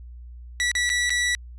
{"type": "tone with dropouts", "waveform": "sawtooth", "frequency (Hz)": 1951, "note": "B6", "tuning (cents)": -22, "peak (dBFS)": -17, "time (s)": [0.6, 1.35], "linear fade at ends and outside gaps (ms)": 0, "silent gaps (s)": [[0.715, 0.752], [0.893, 0.9], [1.095, 1.104]], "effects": ["added 60 Hz sine -38 dBFS peak until 1.58 s", "resampled to 22050 Hz"]}